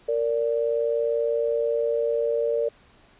sine tone pair together, 462.7 / 583 Hz, A#4 / D5, -13 / -13 cents, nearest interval major third, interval 400 cents, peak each -23 / -25 dBFS, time 0.08-2.69 s, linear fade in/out 10 ms, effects pink hiss -56 dBFS RMS until 3.19 s + resampled to 8000 Hz

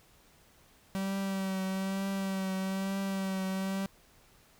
45% pulse tone with vibrato, 192.5 Hz, G3, 31 cents flat, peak -31 dBFS, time 0.95-3.86 s, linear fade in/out 0 ms, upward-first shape triangle, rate 1.1 Hz, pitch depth 30 cents each way, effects pink hiss -62 dBFS RMS until 4.59 s

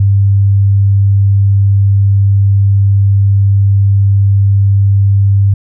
sine tone, 99.2 Hz, G2, 21 cents sharp, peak -5 dBFS, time 0-5.54 s, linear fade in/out 5 ms, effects none

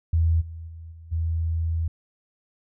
sine tone with level steps, 82.1 Hz, E2, 6 cents flat, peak -17 / -34 / -37 / -41 / -22 dBFS, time 0.13-1.88 s, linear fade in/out 5 ms, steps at 0.4 / 0.67 / 0.91 / 1.11 s, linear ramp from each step 20 ms, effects none

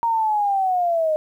sine linear sweep, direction down, 936 to 610 Hz, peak -17 dBFS, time 0.03-1.16 s, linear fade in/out 0 ms, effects 9-bit

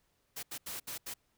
white noise bursts at uneven times, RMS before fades -41 dBFS, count 5, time 0.36-0.43 / 0.51-0.58 / 0.66-0.8 / 0.87-0.98 / 1.06-1.14 s, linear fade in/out 10 ms, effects pink hiss -75 dBFS RMS until 1.37 s

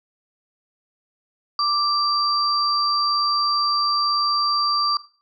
sine tone pair together, 1174.7 / 4699 Hz, D6 / D8, 0 / 0 cents, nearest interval 2 octaves, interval 2400 cents, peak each -20 / -22 dBFS, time 1.59-4.97 s, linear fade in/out 2 ms, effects noise-tail reverb RT60 0.4 s tail -17 dB re dry

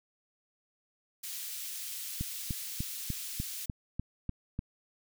white high-pass noise, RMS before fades -40 dBFS, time 1.23-3.66 s, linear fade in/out 10 ms, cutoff 2800 Hz, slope 12 dB/octave
click train, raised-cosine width 5 ms, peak -21 dBFS, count 9, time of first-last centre 2.21-4.591 s, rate 3.36 Hz
effects none

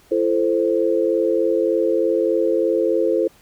sine chord, A minor, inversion second, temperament equal with one note detuned, 338.1 / 440 / 523.3 Hz, E4 / A4 / C5, +44 / 0 / 0 cents, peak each -20 dBFS, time 0.11-3.28 s, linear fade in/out 10 ms, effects pink hiss -53 dBFS RMS until 3.41 s

